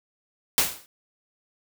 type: noise with exponential decay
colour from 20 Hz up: white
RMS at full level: -17 dBFS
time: 0.58-0.86 s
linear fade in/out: 0 ms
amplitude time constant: 60 ms
effects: none